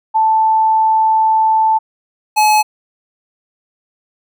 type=tone pair in turn; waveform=sine / square; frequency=880 / 853 Hz; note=A5 / G#5; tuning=0 / +46 cents; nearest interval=minor second; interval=54 cents; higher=first; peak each=-9 dBFS; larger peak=neither; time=0.14-1.79 / 2.36-2.63 s; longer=first; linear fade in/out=20 ms; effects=none